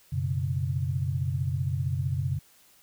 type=chord; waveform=sine; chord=F# suspended fourth; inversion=none; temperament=just; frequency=92.5 / 123.33 / 138.75 Hz; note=F#2 / B2 / C#3; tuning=0 / -2 / +2 cents; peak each=-30 / -31 / -29 dBFS; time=0.12-2.39 s; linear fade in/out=10 ms; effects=white hiss -59 dBFS RMS until 2.82 s